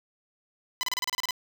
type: tone bursts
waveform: 10% pulse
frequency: 1005 Hz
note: B5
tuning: 30 cents sharp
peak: -18 dBFS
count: 10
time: 0.81-1.308 s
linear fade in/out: 0 ms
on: 21 ms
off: 32 ms
effects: 9-bit